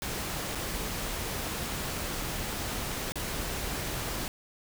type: noise with dropouts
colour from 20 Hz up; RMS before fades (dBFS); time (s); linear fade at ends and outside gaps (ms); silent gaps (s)
pink; -34; 0.02-4.28; 1; 0.55-0.554 / 3.121-3.156
effects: none